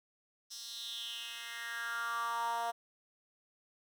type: tone with high-pass filter sweep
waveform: 10% pulse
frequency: 233.1 Hz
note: A#3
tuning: in tune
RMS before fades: -39 dBFS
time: 0.5-2.72 s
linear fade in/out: 20 ms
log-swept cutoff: 5100 to 740 Hz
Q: 4.8
effects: none